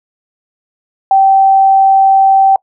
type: tone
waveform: sine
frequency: 776 Hz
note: G5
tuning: 18 cents flat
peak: -4 dBFS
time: 1.11-2.56 s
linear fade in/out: 2 ms
effects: noise-tail reverb RT60 0.1 s tail -26 dB re dry